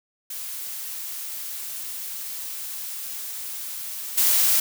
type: noise with level steps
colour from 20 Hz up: blue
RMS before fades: -33 / -19 dBFS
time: 0.3-4.6 s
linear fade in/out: 5 ms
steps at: 4.17 s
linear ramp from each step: 10 ms
effects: none